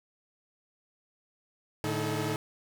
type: tone cluster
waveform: sawtooth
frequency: 110.2 / 149.5 / 316.8 / 431.2 Hz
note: A2 / D3 / D#4 / A4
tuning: +3 / +31 / +31 / -35 cents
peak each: -31 dBFS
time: 1.84-2.36 s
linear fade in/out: 0 ms
effects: none